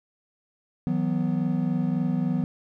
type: chord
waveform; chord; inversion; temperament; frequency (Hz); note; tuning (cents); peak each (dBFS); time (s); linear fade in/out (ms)
triangle; E suspended second; none; equal with one note detuned; 161.42 / 185 / 246.9; E3 / F#3 / B3; -36 / 0 / 0; -25; 0.87-2.44; 0
effects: none